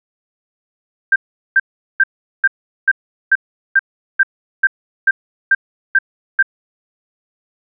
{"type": "tone bursts", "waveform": "sine", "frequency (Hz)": 1577, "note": "G6", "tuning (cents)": 10, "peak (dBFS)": -7, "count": 13, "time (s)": [1.12, 6.427], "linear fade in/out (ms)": 5, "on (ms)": 39, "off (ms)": 400, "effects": []}